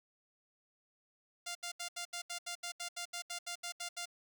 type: tone bursts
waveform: 5% pulse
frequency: 698.5 Hz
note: F5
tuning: in tune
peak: -28 dBFS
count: 16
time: 1.46-4.057 s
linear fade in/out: 10 ms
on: 92 ms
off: 75 ms
effects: none